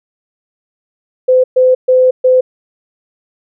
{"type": "tone bursts at uneven times", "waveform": "sine", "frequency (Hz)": 511, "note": "C5", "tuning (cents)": -41, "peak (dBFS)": -5, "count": 4, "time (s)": [[1.28, 1.44], [1.56, 1.75], [1.88, 2.11], [2.24, 2.41]], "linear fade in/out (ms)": 10, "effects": []}